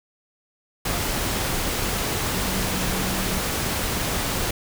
sine tone in noise, 188.4 Hz, F#3, 32 cents sharp, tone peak -30 dBFS, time 2.45-3.38 s, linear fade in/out 5 ms, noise pink, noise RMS -25 dBFS, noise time 0.85-4.51 s, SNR -8 dB, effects none

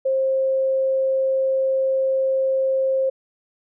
sine tone, 531 Hz, C5, 25 cents sharp, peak -17 dBFS, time 0.05-3.1 s, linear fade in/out 10 ms, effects none

